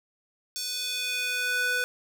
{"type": "tone with high-pass filter sweep", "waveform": "square", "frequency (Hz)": 496.1, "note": "B4", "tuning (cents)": 8, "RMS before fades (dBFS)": -29, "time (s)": [0.56, 1.84], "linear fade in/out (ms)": 0, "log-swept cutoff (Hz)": [5100, 1100], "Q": 2, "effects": []}